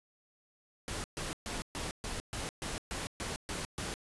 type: noise bursts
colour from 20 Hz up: pink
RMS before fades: -38 dBFS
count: 11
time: 0.88-3.94 s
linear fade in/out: 0 ms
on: 160 ms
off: 130 ms
effects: resampled to 24000 Hz